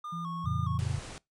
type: tone with vibrato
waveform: triangle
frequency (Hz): 1154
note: D6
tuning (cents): -31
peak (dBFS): -35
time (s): 0.04-0.78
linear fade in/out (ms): 5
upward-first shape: square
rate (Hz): 2.4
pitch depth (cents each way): 82
type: tone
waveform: sine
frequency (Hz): 169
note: E3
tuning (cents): +43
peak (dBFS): -36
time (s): 0.12-0.82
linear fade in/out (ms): 10
type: chord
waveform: sine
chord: F augmented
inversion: none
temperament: equal with one note detuned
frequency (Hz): 87.31 / 112.9 / 138.59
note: F2 / A2 / C#3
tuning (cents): 0 / +45 / 0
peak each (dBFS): -33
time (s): 0.44-0.99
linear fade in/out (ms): 10
type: low-pass noise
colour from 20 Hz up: pink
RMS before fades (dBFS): -44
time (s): 0.79-1.18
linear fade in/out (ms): 0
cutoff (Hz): 10000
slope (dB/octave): 96
effects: noise-tail reverb RT60 0.2 s tail -24 dB re dry